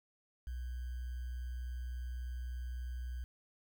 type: tone with sample-and-hold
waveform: sine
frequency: 61.74 Hz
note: B1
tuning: in tune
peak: -38 dBFS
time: 0.47-3.24 s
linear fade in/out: 0 ms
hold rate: 1575 Hz
effects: none